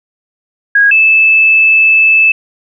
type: tone pair in turn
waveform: sine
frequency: 1644 / 2623 Hz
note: G#6 / E7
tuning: -18 / -9 cents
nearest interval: minor sixth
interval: 809 cents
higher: second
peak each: -4 dBFS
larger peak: neither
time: 0.75-0.91 / 0.91-2.32 s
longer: second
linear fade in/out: 5 ms
effects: none